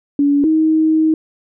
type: tone pair in turn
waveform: sine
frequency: 285.2 / 315.6 Hz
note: C#4 / D#4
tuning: +49 / +25 cents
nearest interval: major second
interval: 176 cents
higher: second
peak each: -10 dBFS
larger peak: neither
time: 0.19-0.44 / 0.44-1.14 s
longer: second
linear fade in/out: 2 ms
effects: none